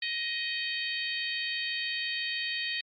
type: harmonic tone with a mistuned harmonic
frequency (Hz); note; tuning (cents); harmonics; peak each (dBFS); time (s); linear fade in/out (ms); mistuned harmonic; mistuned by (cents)
626; D#5; +10; 3 / 4 / 5 / 6 / 7; -35 / -36 / -37 / -38 / -38; 0.02-2.81; 5; 7; +19
effects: MP3 32 kbps

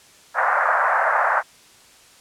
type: band-pass noise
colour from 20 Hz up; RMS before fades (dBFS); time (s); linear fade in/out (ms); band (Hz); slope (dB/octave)
white; -19; 0.34-1.43; 50; 590 to 1700; 48
effects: white hiss -50 dBFS RMS until 2.2 s + low-pass 9000 Hz 12 dB/octave

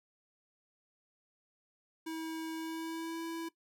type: tone with pitch glide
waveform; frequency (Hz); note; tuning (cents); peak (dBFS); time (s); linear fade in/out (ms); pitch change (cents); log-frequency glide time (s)
square; 322.2 to 330.3; E4 to E4; -39 to +4; -38; 2.06-3.49; 10; +43; 2.55-3.23
effects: noise-tail reverb RT60 0.1 s tail -17 dB re dry

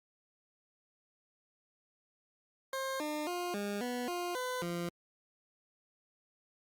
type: tone with pitch steps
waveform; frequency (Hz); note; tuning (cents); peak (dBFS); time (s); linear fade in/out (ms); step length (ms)
20% pulse; 532 / 301.5 / 353.8 / 203.5 / 245.8 / 352.6 / 504 / 172.7; C5 / D4 / F4 / G#3 / B3 / F4 / B4 / F3; +29 / +46 / +23 / -35 / -8 / +17 / +35 / -19; -30; 2.73-4.89; 2; 270
effects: Opus 48 kbps

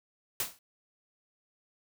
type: noise with exponential decay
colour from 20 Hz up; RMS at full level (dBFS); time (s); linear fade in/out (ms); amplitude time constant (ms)
white; -28; 0.4-0.59; 2; 41
effects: none

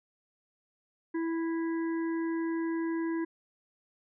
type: harmonic tone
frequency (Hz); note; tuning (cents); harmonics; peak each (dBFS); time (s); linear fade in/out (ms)
329.6; E4; 0; 1 / 3 / 5 / 6; -29 / -43 / -45 / -49; 1.14-3.25; 10
effects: none

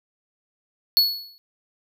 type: tone with exponential decay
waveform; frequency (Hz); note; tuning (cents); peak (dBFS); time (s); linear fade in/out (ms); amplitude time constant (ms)
square; 4390; C#8; -18; -12; 0.97-1.38; 0; 87
effects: none

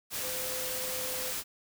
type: tone in noise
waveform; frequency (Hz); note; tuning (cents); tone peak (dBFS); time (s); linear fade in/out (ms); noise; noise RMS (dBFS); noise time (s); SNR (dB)
sine; 512; C5; -38; -40; 0.2-1.34; 50; white; -35; 0.1-1.44; -8
effects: none

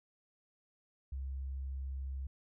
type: tone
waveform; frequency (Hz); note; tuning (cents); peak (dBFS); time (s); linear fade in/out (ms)
sine; 67; C2; +42; -37; 1.12-2.27; 5
effects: none

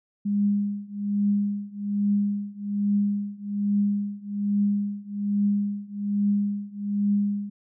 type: tone with tremolo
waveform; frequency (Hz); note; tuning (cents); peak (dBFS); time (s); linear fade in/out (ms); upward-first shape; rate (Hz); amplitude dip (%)
sine; 203.5; G#3; -35; -18; 0.25-7.5; 10; triangle; 1.2; 95
effects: none

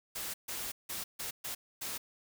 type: noise bursts at uneven times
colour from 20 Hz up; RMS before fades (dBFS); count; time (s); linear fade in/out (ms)
white; -39; 6; 0.15-0.34 / 0.48-0.72 / 0.89-1.04 / 1.19-1.31 / 1.44-1.55 / 1.81-1.98; 10
effects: none

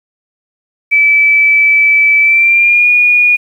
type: tone with pitch glide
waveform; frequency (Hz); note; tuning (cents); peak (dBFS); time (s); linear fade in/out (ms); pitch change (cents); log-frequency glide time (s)
sine; 2308 to 2445; D7 to D#7; -31 to -31; -5; 0.91-3.37; 20; +100; 2.2-2.89
effects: 7-bit

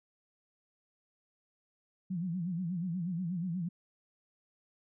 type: tone with vibrato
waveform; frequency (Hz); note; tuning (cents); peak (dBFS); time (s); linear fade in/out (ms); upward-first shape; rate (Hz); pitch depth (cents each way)
sine; 175.8; F3; +12; -32; 2.1-3.69; 10; sine; 8.3; 130
effects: none

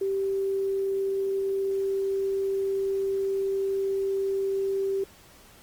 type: tone with quantisation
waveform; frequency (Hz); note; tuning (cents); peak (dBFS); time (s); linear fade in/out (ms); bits
sine; 390; G4; -9; -24; 0.01-5.04; 5; 9
effects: pink hiss -53 dBFS RMS until 5.62 s + Opus 24 kbps

